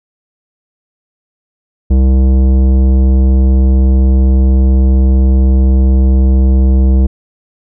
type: tone with tanh clipping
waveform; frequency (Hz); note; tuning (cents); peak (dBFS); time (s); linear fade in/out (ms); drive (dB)
triangle; 65.41; C2; 0; -7; 1.9-7.07; 10; 18
effects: none